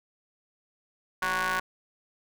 sawtooth ring-modulated tone, 180.3 Hz, F#3, 45 cents flat, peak -19 dBFS, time 1.22-1.6 s, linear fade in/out 5 ms, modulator 1290 Hz, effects none

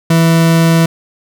40% pulse tone, 164.81 Hz, E3, in tune, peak -6 dBFS, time 0.1-0.86 s, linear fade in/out 5 ms, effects none

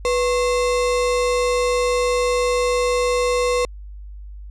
sine tone with sample-and-hold, 493 Hz, B4, 3 cents flat, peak -16 dBFS, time 0.05-3.65 s, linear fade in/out 0 ms, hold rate 1575 Hz, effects added 50 Hz sine -33 dBFS peak until 4.5 s + resampled to 22050 Hz

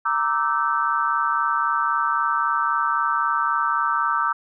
sine chord, E half-diminished seventh, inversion second, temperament equal with one note detuned, 932.3 / 1174.7 / 1318.5 / 1537.5 Hz, Bb5 / D6 / E6 / G6, 0 / 0 / 0 / -34 cents, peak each -26 / -23 / -23 / -27 dBFS, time 0.05-4.33 s, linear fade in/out 10 ms, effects none

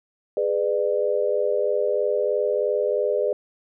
sine chord, G# diminished, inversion none, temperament just, 415.3 / 498.4 / 598 Hz, G#4 / B4 / D5, 0 / +16 / +31 cents, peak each -24 dBFS, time 0.37-3.33 s, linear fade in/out 2 ms, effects none

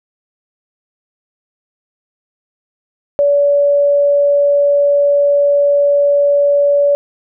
sine tone, 572 Hz, D5, 46 cents flat, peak -8 dBFS, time 3.19-6.95 s, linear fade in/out 0 ms, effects none

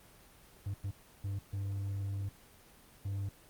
triangle tone bursts at uneven times, 98.9 Hz, G2, 16 cents sharp, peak -32 dBFS, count 5, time 0.66-0.74 / 0.84-0.91 / 1.24-1.39 / 1.53-2.29 / 3.05-3.29 s, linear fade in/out 5 ms, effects pink hiss -59 dBFS RMS until 3.49 s + Opus 24 kbps

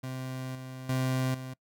30% pulse tone with level steps, 129.8 Hz, C3, 13 cents flat, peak -32 / -37 / -24 / -35 dBFS, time 0.03-1.54 s, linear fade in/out 10 ms, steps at 0.55 / 0.89 / 1.34 s, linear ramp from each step 5 ms, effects noise-tail reverb RT60 0.1 s tail -23 dB re dry

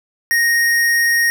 square tone, 1864.7 Hz, A#6, in tune, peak -13 dBFS, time 0.31-1.3 s, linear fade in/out 0 ms, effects 9-bit

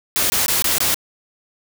white noise bursts, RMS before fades -18 dBFS, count 5, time 0.16-0.944 s, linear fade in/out 0 ms, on 140 ms, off 21 ms, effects none

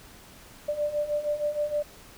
sine beating tone pair, 588 / 594.4 Hz, D5 / D5, +2 / +21 cents, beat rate 6.4 Hz, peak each -31 / -27 dBFS, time 0.68-1.83 s, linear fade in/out 10 ms, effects pink hiss -50 dBFS RMS until 2.17 s

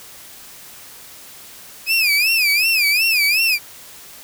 30% pulse tone with vibrato, 2489 Hz, D#7, in tune, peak -11 dBFS, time 1.86-3.59 s, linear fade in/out 50 ms, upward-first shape sine, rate 2.7 Hz, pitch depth 160 cents each way, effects white hiss -40 dBFS RMS until 4.23 s

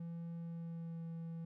triangle tone with pitch glide, 168.2 to 165.6 Hz, E3 to E3, +35 to +8 cents, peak -40 dBFS, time 0-1.45 s, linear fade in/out 5 ms, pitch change -27 cents, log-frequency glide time 0.35-1.04 s, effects none

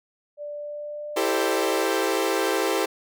sine tone with pitch glide, 587.3 to 596.2 Hz, D5 to D5, 0 to +26 cents, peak -31 dBFS, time 0.37-1.87 s, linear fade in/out 50 ms, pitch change +26 cents, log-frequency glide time 0.54-1.25 s
sawtooth chord, A minor seventh, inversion second, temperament equal with one note detuned, 329.6 / 392 / 445.4 / 523.3 Hz, E4 / G4 / A4 / C5, 0 / 0 / +21 / 0 cents, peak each -24 / -22 / -24 / -24 dBFS, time 1.16-2.86 s, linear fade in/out 10 ms
effects none

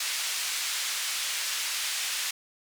pink band-pass noise, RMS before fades -31 dBFS, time 0-2.31 s, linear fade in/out 5 ms, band 2300 to 9900 Hz, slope 12 dB/octave, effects none

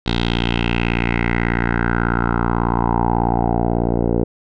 10% pulse tone with low-pass filter sweep, 58.27 Hz, A#1, in tune, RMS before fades -18 dBFS, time 0.06-4.24 s, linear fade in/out 5 ms, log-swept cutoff 3800 to 510 Hz, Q 4.4, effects none

